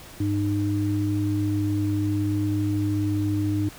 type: tone pair together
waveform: sine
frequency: 102 / 305.3 Hz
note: G#2 / D#4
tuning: -31 / -33 cents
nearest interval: octave + perfect fifth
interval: 1898 cents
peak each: -24 dBFS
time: 0.2-3.69 s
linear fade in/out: 5 ms
effects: pink hiss -44 dBFS RMS until 3.78 s